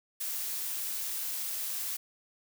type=noise; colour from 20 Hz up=blue; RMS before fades=-35 dBFS; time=0.2-1.97 s; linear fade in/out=10 ms; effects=none